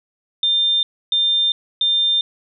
sine tone bursts, 3600 Hz, A7, 39 cents sharp, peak -14 dBFS, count 3, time 0.43-2.21 s, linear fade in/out 2 ms, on 400 ms, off 290 ms, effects none

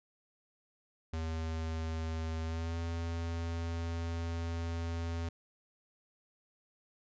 square tone with pitch glide, 80.7 to 83.74 Hz, E2 to E2, -36 to +28 cents, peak -35 dBFS, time 1.13-5.29 s, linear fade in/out 5 ms, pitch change +64 cents, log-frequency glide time 2.43-2.78 s, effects resampled to 16000 Hz

